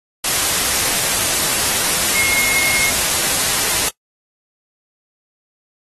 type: tone in noise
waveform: sine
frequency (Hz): 2156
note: C#7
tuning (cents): -49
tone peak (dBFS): -18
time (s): 2.15-2.9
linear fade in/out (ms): 5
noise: white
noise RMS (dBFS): -17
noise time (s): 0.24-3.89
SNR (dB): -4
effects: noise-tail reverb RT60 0.1 s tail -21 dB re dry + AAC 32 kbps